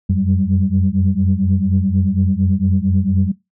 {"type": "tone cluster", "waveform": "sine", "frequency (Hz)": [89.2, 93.4, 188.7, 197.7], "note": ["F2", "F#2", "F#3", "G3"], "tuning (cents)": [37, 17, 34, 15], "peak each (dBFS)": -18, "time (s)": [0.09, 3.32], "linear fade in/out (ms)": 10, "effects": ["noise-tail reverb RT60 0.2 s tail -21 dB re dry", "tanh soft clip ceiling -3 dBFS"]}